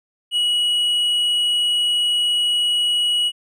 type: tone with tanh clipping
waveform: sine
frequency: 2917 Hz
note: F#7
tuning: 25 cents flat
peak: -17 dBFS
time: 0.31-3.32 s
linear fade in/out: 50 ms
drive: 5 dB
effects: none